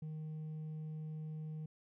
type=tone with hard clipping; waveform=triangle; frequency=155.56 Hz; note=D#3; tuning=in tune; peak=-40 dBFS; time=0.02-1.66 s; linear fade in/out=5 ms; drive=1 dB; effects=none